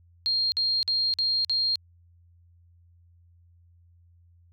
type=tone bursts; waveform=sine; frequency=4220 Hz; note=C8; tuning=14 cents sharp; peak=-22 dBFS; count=5; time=0.26-1.756 s; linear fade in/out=0 ms; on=260 ms; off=49 ms; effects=added 86 Hz sine -55 dBFS peak until 4.52 s